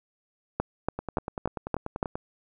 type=two click trains; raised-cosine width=1 ms; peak=-18 / -11 dBFS; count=13 / 6; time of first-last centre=0.99-2.155 / 0.6-2.029 s; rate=10.3 / 3.5 Hz; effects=none